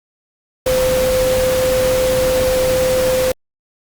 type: tone in noise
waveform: sine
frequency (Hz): 514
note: C5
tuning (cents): -31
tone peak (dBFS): -13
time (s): 0.66-3.32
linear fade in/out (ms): 5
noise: pink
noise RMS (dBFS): -22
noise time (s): 0.66-3.32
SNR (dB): +6
effects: Opus 48 kbps